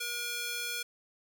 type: tone with high-pass filter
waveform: square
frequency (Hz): 478.2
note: A#4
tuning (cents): +44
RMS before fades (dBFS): -36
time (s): 0-0.83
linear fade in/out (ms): 10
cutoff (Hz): 2100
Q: 0.81
effects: none